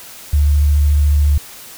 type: tone with vibrato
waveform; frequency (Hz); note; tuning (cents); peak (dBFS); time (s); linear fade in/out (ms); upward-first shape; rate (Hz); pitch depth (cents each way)
sine; 73; D2; -10; -9; 0.33-1.38; 5; sine; 14; 18
effects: white hiss -36 dBFS RMS until 1.77 s